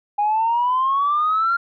sine exponential sweep, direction up, 817 to 1400 Hz, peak -15 dBFS, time 0.18-1.57 s, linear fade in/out 10 ms, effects tanh soft clip ceiling -12 dBFS

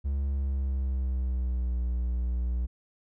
triangle tone with pitch glide, 69.3 to 60.68 Hz, C#2 to B1, 0 to -30 cents, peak -24 dBFS, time 0.04-2.67 s, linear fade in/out 20 ms, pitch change -230 cents, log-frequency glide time 0.26-1.77 s, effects none

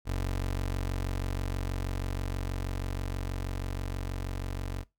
25% pulse tone with level ramp, 46.25 Hz, F#1, in tune, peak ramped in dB -25 to -29 dBFS, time 0.05-4.85 s, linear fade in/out 50 ms, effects noise-tail reverb RT60 0.2 s tail -20 dB re dry

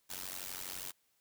white noise with amplitude modulation, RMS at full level -39 dBFS, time 0.09-0.92 s, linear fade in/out 20 ms, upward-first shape sine, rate 92.2 Hz, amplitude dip 100%, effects white hiss -75 dBFS RMS until 1.2 s

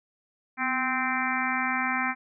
harmonic tone with a mistuned harmonic, 259.8 Hz, C4, 12 cents flat, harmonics 1 / 3 / 4 / 5 / 6 / 7 / 8 / 9, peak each -33 / -33 / -33 / -33 / -33 / -33 / -33 / -33 dBFS, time 0.57-2.15 s, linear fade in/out 50 ms, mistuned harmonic 1, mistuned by -61 cents, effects none

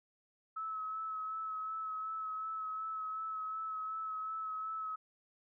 sine tone with vibrato, 1294 Hz, E6, 32 cents flat, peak -37 dBFS, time 0.56-4.96 s, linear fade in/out 10 ms, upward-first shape sine, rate 2.7 Hz, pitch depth 20 cents each way, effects none

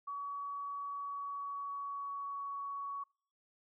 sine tone with pitch glide, 1132 to 1120.9 Hz, C#6 to C#6, +36 to +19 cents, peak -38 dBFS, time 0.07-3.04 s, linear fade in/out 10 ms, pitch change -17 cents, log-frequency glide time 0.89-2.51 s, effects noise-tail reverb RT60 0.5 s tail -26 dB re dry

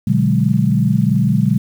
sine chord, G# half-diminished seventh, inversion first, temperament equal with one note detuned, 121.98 / 146.83 / 185 / 207.7 Hz, B2 / D3 / F#3 / G#3, -21 / 0 / 0 / 0 cents, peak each -17 dBFS, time 0.07-1.58 s, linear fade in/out 5 ms, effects 7-bit

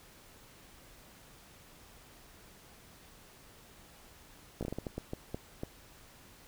slowing click train, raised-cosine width 2 ms, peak -23 dBFS, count 11, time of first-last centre 4.61-5.634 s, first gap 17 ms, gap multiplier 1.37, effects pink hiss -57 dBFS RMS until 6.47 s

